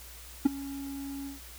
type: tone with ADSR envelope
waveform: triangle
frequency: 277.2 Hz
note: C#4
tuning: in tune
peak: -13 dBFS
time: 0.45-1.4 s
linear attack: 10 ms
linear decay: 14 ms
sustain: -21 dB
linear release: 140 ms
effects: added 60 Hz sine -49 dBFS peak until 1.58 s + white hiss -49 dBFS RMS until 1.58 s